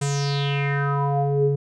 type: tone with low-pass filter sweep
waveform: square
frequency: 141.3 Hz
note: C#3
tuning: 34 cents sharp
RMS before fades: -22 dBFS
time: 0.01-1.56 s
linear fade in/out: 10 ms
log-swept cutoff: 8300 to 330 Hz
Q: 5.4
effects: none